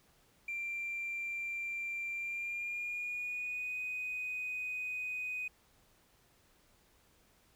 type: tone with pitch glide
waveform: triangle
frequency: 2365 to 2496 Hz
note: D7 to D#7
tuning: +12 to +5 cents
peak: -33 dBFS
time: 0.48-5.48 s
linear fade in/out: 5 ms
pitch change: +93 cents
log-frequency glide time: 2.11-3.79 s
effects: tanh soft clip ceiling -33 dBFS + pink hiss -68 dBFS RMS until 7.55 s